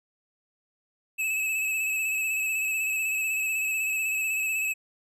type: tone with vibrato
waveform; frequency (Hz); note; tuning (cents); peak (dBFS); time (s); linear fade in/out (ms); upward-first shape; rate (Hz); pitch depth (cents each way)
square; 2596; E7; -27; -26; 1.18-4.74; 20; square; 16; 26
effects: none